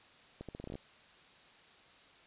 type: accelerating click train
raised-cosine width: 2 ms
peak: -30 dBFS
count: 10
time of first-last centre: 0.41-0.754 s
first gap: 77 ms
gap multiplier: 0.81
effects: white hiss -60 dBFS RMS until 2.26 s + resampled to 8000 Hz